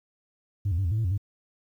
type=tone with pitch steps; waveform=sine; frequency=100.1 / 83.4 / 97.4 / 84.2 / 108.1 / 112.3 / 88.7 / 100.2 Hz; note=G2 / E2 / G2 / E2 / A2 / A2 / F2 / G2; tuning=+37 / +21 / -11 / +37 / -30 / +36 / +27 / +38 cents; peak=-21 dBFS; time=0.65-1.178 s; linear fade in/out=10 ms; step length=66 ms; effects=tanh soft clip ceiling -21 dBFS + 10-bit